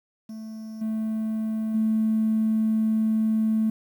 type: tone with level steps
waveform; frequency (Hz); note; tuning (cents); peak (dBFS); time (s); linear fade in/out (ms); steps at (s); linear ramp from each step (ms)
triangle; 219.6; A3; -3; -32 / -22 / -16; 0.29-3.7; 5; 0.81 / 1.74; 10
effects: tanh soft clip ceiling -17 dBFS + 9-bit